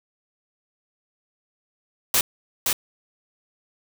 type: noise with echo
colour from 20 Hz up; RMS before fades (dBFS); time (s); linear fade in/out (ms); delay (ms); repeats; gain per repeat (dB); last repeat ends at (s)
white; -19; 2.14-2.21; 2; 520; 1; -3; 2.73
effects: none